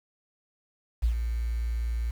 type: tone with ADSR envelope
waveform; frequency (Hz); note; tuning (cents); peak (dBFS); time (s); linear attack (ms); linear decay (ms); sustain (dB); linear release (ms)
sine; 57.7; A#1; -17; -19; 1.02-2.11; 20; 94; -7; 7
effects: 8-bit